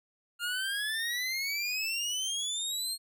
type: exponential sweep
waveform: 25% pulse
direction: up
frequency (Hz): 1396.9 to 4273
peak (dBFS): -27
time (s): 0.39-2.98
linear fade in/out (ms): 50
effects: none